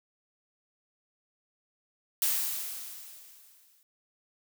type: noise with exponential decay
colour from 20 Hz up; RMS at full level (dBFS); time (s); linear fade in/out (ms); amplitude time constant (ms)
blue; -26; 2.22-3.83; 1; 350
effects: none